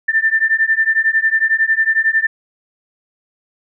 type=beating tone pair; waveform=sine; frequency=1779 / 1790 Hz; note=A6 / A6; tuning=+19 / +29 cents; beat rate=11 Hz; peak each=-15 dBFS; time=0.08-2.27 s; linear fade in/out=10 ms; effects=none